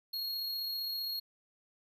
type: tone with amplitude modulation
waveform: square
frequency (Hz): 4296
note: C8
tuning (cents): +45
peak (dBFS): -34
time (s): 0.13-1.2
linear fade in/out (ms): 10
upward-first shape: sine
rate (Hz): 35.3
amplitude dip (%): 25
effects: none